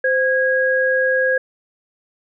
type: tone pair together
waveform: sine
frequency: 519 / 1645.2 Hz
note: C5 / G#6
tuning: -14 / -17 cents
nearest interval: octave + minor sixth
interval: 1997 cents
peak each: -17 dBFS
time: 0.04-1.38 s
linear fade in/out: 5 ms
effects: none